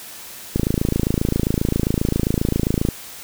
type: click train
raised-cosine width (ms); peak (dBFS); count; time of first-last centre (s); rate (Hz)
3; -5; 65; 0.56-2.887; 27.5
effects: white hiss -37 dBFS RMS until 3.23 s